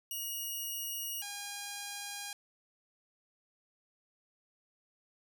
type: tone pair in turn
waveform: 5% pulse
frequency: 2879 / 812.1 Hz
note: F#7 / G#5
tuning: -48 / -39 cents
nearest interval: octave + minor seventh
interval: 2191 cents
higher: first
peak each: -28 dBFS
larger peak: neither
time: 0.11-1.22 / 1.22-2.33 s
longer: neither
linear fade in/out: 2 ms
effects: none